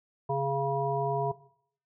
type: harmonic tone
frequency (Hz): 138.1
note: C#3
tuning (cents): -6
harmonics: 1 / 3 / 5 / 7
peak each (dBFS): -32 / -32 / -32 / -32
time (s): 0.29-1.32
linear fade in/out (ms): 10
effects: noise-tail reverb RT60 0.6 s tail -17 dB re dry